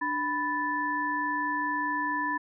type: tone cluster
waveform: sine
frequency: 295.9 / 990 / 1752 Hz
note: D4 / B5 / A6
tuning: +13 / +4 / -8 cents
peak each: -35 / -29 / -31 dBFS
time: 0.01-2.38 s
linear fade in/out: 10 ms
effects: none